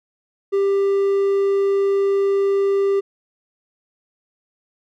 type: tone with hard clipping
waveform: triangle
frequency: 395.4 Hz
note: G4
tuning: 15 cents sharp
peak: -16 dBFS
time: 0.52-3.01 s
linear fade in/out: 20 ms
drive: 6 dB
effects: none